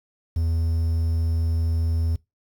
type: tone with quantisation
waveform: triangle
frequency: 82.41 Hz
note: E2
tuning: in tune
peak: -18 dBFS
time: 0.36-2.16 s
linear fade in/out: 5 ms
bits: 8
effects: noise-tail reverb RT60 0.2 s tail -22 dB re dry